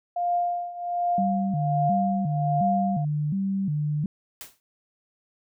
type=tone with tremolo; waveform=sine; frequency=702 Hz; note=F5; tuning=9 cents sharp; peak=-20 dBFS; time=0.16-3.05 s; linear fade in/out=5 ms; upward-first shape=triangle; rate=1.3 Hz; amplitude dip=85%
type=tone with vibrato; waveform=sine; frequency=170.4 Hz; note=F3; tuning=42 cents flat; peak=-23 dBFS; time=1.18-4.06 s; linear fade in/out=2 ms; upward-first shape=square; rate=1.4 Hz; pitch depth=230 cents each way
type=noise with exponential decay; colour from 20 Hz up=white; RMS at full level=-36 dBFS; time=4.41-4.6 s; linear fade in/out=0 ms; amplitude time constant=41 ms
effects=none